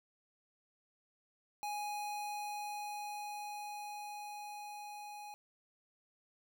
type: tone with level ramp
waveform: square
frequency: 830.6 Hz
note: G#5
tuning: in tune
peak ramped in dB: -38 to -47 dBFS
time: 1.63-5.34 s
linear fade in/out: 0 ms
effects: none